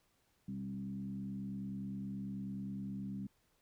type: tone with frequency modulation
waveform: sine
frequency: 196 Hz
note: G3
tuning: in tune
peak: -39 dBFS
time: 0.48-3.27 s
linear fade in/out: 5 ms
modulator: 69.4 Hz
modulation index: 0.8
effects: pink hiss -75 dBFS RMS until 3.61 s